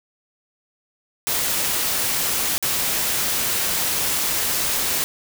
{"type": "noise with dropouts", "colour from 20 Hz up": "white", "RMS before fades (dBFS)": -22, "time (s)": [1.27, 5.04], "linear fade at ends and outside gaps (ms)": 0, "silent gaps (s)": [2.58, 2.626], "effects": []}